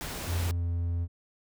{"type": "noise", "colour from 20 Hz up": "pink", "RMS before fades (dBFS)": -37, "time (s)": [0.01, 0.51], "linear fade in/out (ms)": 0}
{"type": "tone with pitch glide", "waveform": "triangle", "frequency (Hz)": [86.4, 85.65], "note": ["F2", "F2"], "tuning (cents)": [-18, -33], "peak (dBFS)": -25, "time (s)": [0.26, 1.08], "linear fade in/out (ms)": 50, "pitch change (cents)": -15, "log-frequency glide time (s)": [0.56, 0.63]}
{"effects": []}